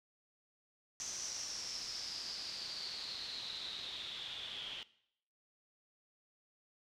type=noise with low-pass filter sweep; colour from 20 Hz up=white; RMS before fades=-44 dBFS; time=1-4.83 s; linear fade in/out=0 ms; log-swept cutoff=6100 to 3200 Hz; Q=8.4; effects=noise-tail reverb RT60 0.7 s tail -19 dB re dry